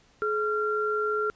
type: tone pair together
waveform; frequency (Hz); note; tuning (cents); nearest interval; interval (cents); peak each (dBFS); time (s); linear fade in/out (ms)
sine; 425 / 1377; G#4 / F6; +40 / -25; octave + minor sixth; 2035; -27; 0.22-1.3; 0
effects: pink hiss -61 dBFS RMS until 1.35 s + resampled to 16000 Hz

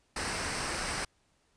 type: noise with comb filter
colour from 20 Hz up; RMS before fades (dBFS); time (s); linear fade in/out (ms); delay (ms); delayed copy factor
pink; -34; 0.16-1.05; 5; 0.29; -0.5
effects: pink hiss -71 dBFS RMS until 1.56 s + resampled to 22050 Hz

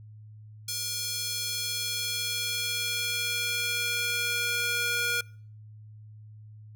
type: tone with high-pass filter sweep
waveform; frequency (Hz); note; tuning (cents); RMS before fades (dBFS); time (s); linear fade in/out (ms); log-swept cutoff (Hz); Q
square; 477; A#4; +40; -30; 0.68-5.21; 5; 4900 to 1600; 1.3
effects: noise-tail reverb RT60 0.5 s tail -26 dB re dry + added 107 Hz sine -45 dBFS peak until 6.75 s

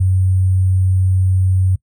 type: tone with sample-and-hold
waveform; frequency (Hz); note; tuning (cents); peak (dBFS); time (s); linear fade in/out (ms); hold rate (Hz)
sine; 93.4; F#2; +17; -11; 0-1.76; 10; 8820
effects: noise-tail reverb RT60 0.1 s tail -20 dB re dry

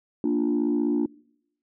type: chord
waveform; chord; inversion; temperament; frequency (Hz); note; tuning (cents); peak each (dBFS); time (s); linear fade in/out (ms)
sine; Bb major; none; equal; 233.1 / 293.7 / 349.2; Bb3 / D4 / F4; 0 / 0 / 0; -25 / -22 / -26; 0.24-1.06; 2
effects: noise-tail reverb RT60 0.8 s tail -25 dB re dry + tanh soft clip ceiling -16 dBFS

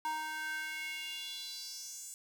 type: tone with high-pass filter sweep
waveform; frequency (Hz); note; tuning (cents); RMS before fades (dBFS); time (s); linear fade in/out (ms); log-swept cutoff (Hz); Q
square; 311.1; D#4; 0; -41; 0.05-2.14; 0; 950 to 7800; 3.9
effects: none

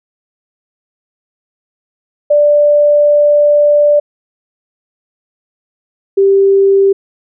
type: tone pair in turn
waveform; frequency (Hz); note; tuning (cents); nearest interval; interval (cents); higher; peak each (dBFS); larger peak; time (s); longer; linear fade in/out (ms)
sine; 588 / 392.4; D5 / G4; +2 / +2; perfect fifth; 700; first; -5; neither; 2.3-4 / 6.17-6.93; first; 10
effects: none

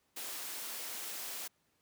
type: high-pass noise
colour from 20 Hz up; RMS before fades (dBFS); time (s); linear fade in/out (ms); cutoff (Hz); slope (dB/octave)
white; -42; 0.16-1.48; 10; 260; 12
effects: pink hiss -75 dBFS RMS until 1.81 s + high-pass 100 Hz 12 dB/octave

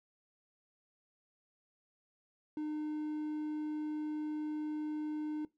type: tone with hard clipping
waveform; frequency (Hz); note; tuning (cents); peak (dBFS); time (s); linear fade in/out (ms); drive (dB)
triangle; 304.1; D#4; -40; -36; 2.57-5.45; 2; 6
effects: noise-tail reverb RT60 0.2 s tail -20 dB re dry

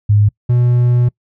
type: tone pair in turn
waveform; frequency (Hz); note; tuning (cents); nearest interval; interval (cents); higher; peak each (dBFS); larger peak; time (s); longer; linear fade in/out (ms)
sine / triangle; 103.83 / 122.06; G#2 / B2; 0 / -20; minor third; 280; second; -7; neither; 0.09-0.29 / 0.49-1.09; second; 10
effects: noise-tail reverb RT60 0.1 s tail -25 dB re dry

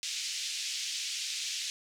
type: band-pass noise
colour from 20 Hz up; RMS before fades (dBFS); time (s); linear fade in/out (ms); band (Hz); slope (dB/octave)
white; -36; 0.03-1.7; 0; 2500 to 6600; 24
effects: none

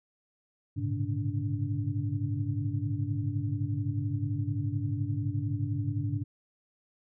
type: tone cluster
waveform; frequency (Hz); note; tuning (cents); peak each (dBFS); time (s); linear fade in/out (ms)
sine; 101.6 / 113.1 / 137.3 / 145.3 / 289.6; G#2 / A2 / C#3 / D3 / D4; -38 / +48 / -16 / -18 / -24; -32 / -33 / -36 / -39 / -37; 0.76-6.24; 20
effects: none

